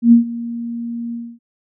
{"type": "tone with ADSR envelope", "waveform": "sine", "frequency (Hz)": 234.5, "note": "A#3", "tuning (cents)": 11, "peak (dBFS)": -3, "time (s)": [0.02, 1.39], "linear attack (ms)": 100, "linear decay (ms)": 120, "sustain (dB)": -19, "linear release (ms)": 260, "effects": []}